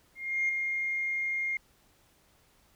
sine tone with ADSR envelope, 2126 Hz, C7, 27 cents sharp, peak -23 dBFS, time 0.15-1.57 s, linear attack 340 ms, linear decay 4 ms, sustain -5 dB, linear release 3 ms, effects tanh soft clip ceiling -21 dBFS + pink hiss -65 dBFS RMS until 2.75 s

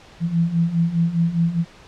sine beating tone pair, 165 / 169.9 Hz, E3 / F3, +2 / -47 cents, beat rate 4.9 Hz, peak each -22 / -18 dBFS, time 0.2-1.65 s, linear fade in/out 50 ms, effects pink hiss -46 dBFS RMS until 1.87 s + low-pass 5000 Hz 12 dB/octave

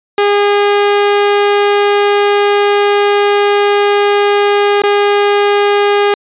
sawtooth tone with dropouts, 408.1 Hz, G#4, 30 cents flat, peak -4 dBFS, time 0.18-6.14 s, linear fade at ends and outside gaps 2 ms, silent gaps 4.82-4.836 s, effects resampled to 8000 Hz

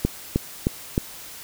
click train, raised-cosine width 3 ms, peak -6 dBFS, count 4, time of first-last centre 0.05-0.979 s, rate 3.23 Hz, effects white hiss -40 dBFS RMS until 1.43 s

